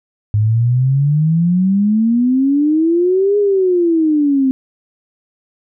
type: exponential two-way sweep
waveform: sine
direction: up then down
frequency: 103.4 to 415.3 to 259.7 Hz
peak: -10 dBFS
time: 0.34-4.51 s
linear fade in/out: 0 ms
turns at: 3.38 s
effects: none